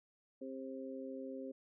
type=harmonic tone; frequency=132.6 Hz; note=C3; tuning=23 cents sharp; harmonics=2 / 3 / 4; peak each=-45 / -49 / -47 dBFS; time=0.41-1.52 s; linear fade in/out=10 ms; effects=none